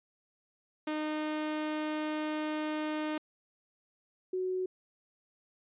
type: tone pair in turn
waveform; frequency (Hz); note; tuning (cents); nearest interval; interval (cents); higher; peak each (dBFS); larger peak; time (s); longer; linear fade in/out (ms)
sawtooth / sine; 306.6 / 370.4; D#4 / F#4; -25 / +2; minor third; 327; second; -28 / -30; first; 0.87-3.18 / 4.33-4.66; first; 5
effects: resampled to 8000 Hz